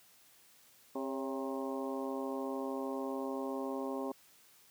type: harmonic tone with a mistuned harmonic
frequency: 133.4 Hz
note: C3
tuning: 34 cents sharp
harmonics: 2 / 3 / 4 / 5 / 6 / 7 / 8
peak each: -39 / -41 / -42 / -48 / -47 / -48 / -47 dBFS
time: 0.95-4.12 s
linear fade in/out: 5 ms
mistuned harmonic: 4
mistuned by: +58 cents
effects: white hiss -63 dBFS RMS until 4.7 s + high-pass 80 Hz 12 dB/octave